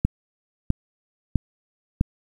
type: click train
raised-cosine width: 5 ms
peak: -6 dBFS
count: 4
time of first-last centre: 0.05-2.011 s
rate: 1.53 Hz
effects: 8-bit